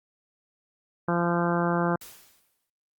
harmonic tone, 172.3 Hz, F3, 23 cents flat, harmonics 1 / 2 / 3 / 4 / 5 / 6 / 7 / 8 / 9, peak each -26 / -29 / -31 / -32 / -33 / -34 / -34 / -35 / -36 dBFS, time 1.08-1.96 s, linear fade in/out 5 ms
white noise with exponential decay, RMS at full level -42 dBFS, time 2.01-2.7 s, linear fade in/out 5 ms, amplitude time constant 150 ms
effects Opus 32 kbps

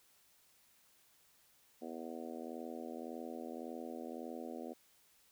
harmonic tone, 81.8 Hz, E2, 13 cents flat, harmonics 3 / 4 / 5 / 6 / 7 / 8 / 9, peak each -47 / -49 / -51 / -51 / -52 / -54 / -53 dBFS, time 1.81-4.74 s, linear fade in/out 20 ms, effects white hiss -69 dBFS RMS until 5.31 s

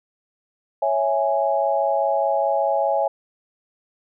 sine chord, C# minor, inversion none, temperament equal, 554.4 / 659.3 / 830.6 Hz, C#5 / E5 / G#5, 0 / 0 / 0 cents, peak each -22 dBFS, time 0.82-3.08 s, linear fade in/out 5 ms, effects none

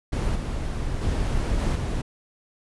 brown noise with level steps, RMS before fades -24 / -28 / -24 / -22 / -26 dBFS, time 0.12-2.02 s, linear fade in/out 10 ms, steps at 0.35 / 1.01 / 1.59 / 1.75 s, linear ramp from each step 10 ms, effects resampled to 24000 Hz

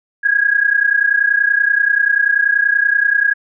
sine tone pair together, 1630.8 / 1661.2 Hz, G#6 / G#6, -32 / 0 cents, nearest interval unison, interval 32 cents, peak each -14 dBFS, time 0.23-3.34 s, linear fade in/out 20 ms, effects none

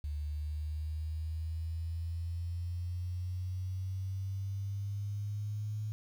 sine exponential sweep, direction up, 73.42 to 107.4 Hz, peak -34 dBFS, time 0.04-5.92 s, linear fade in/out 0 ms, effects 10-bit

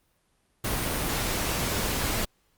pink noise, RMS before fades -28 dBFS, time 0.64-2.25 s, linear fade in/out 5 ms, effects pink hiss -69 dBFS RMS until 2.57 s + Opus 32 kbps

